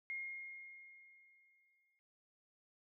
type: tone with exponential decay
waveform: sine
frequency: 2139 Hz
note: C7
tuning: 38 cents sharp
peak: -39 dBFS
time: 0.1-1.99 s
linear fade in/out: 0 ms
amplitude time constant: 410 ms
effects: none